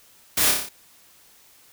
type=noise with echo; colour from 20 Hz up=white; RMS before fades=-21 dBFS; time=0.37-0.51 s; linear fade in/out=5 ms; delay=30 ms; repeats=6; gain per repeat=-3 dB; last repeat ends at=0.69 s; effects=white hiss -54 dBFS RMS until 1.72 s